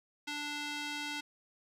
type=tone with band-pass filter; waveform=square; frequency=293.7 Hz; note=D4; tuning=in tune; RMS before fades=-39 dBFS; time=0.27-1.21 s; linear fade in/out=10 ms; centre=3200 Hz; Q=0.96; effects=none